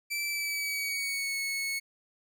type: tone with pitch glide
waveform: sawtooth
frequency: 2327 to 2201 Hz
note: D7 to C#7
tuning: -17 to -13 cents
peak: -27 dBFS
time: 0.1-1.8 s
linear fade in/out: 20 ms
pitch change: -96 cents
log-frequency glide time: 0.27-1.38 s
effects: none